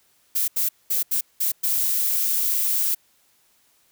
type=noise bursts at uneven times; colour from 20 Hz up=violet; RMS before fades=-22 dBFS; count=6; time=0.35-0.48 / 0.56-0.69 / 0.9-1.03 / 1.11-1.21 / 1.4-1.52 / 1.63-2.95 s; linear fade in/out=10 ms; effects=white hiss -62 dBFS RMS until 3.91 s